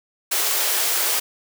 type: high-pass noise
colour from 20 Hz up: white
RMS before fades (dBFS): -21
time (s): 0.31-1.2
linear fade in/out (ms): 10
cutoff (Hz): 330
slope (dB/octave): 96
effects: none